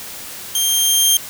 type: tone with level ramp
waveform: 15% pulse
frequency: 3185 Hz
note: G7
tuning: 27 cents sharp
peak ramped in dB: -8 to -3 dBFS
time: 0.55-1.17 s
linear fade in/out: 2 ms
effects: white hiss -32 dBFS RMS until 1.29 s